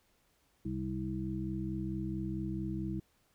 harmonic tone, 64.5 Hz, C2, 24 cents flat, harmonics 1 / 2 / 3 / 5, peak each -42 / -40 / -38 / -39 dBFS, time 0.65-3 s, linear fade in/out 5 ms, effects pink hiss -72 dBFS RMS until 3.34 s

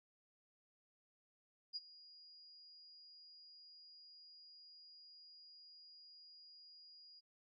sine tone with ADSR envelope, 4869 Hz, D#8, 38 cents flat, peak -39 dBFS, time 1.73-7.21 s, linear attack 31 ms, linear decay 31 ms, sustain -19 dB, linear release 26 ms, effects none

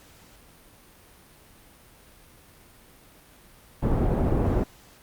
pink low-pass noise, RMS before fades -23 dBFS, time 3.82-4.64 s, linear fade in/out 10 ms, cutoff 600 Hz, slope 12 dB/octave, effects pink hiss -53 dBFS RMS until 5.02 s + Opus 48 kbps

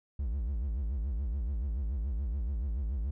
triangle tone with vibrato, 61.7 Hz, B1, 1 cent flat, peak -28 dBFS, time 0.19-3.11 s, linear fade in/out 5 ms, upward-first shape sine, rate 7 Hz, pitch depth 280 cents each way, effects none

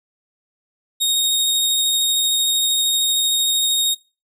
sawtooth tone with vibrato, 3729 Hz, A#7, in tune, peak -13 dBFS, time 1-3.95 s, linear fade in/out 20 ms, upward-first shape sine, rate 13 Hz, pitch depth 9 cents each way, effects noise-tail reverb RT60 0.3 s tail -23 dB re dry

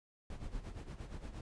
brown noise with tremolo, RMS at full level -42 dBFS, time 0.3-1.41 s, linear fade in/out 2 ms, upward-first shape sine, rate 8.6 Hz, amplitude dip 70%, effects resampled to 22050 Hz

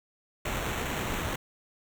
pink noise with sample-and-hold, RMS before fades -32 dBFS, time 0.45-1.36 s, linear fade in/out 5 ms, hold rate 4900 Hz, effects none

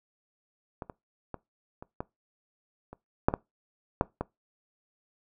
clicks, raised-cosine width 1 ms, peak -22 / -26 / -22 / -28 / -19 / -29 / -6 / -13 / -8 / -16 dBFS, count 10, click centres 0.822 / 0.898 / 1.343 / 1.825 / 2.005 / 2.93 / 3.285 / 3.339 / 4.011 / 4.21 s, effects noise-tail reverb RT60 0.2 s tail -21 dB re dry

